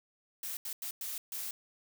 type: noise bursts at uneven times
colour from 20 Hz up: blue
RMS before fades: -39 dBFS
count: 5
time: 0.43-0.57 / 0.65-0.73 / 0.82-0.91 / 1.01-1.18 / 1.32-1.51 s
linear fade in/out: 2 ms
effects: none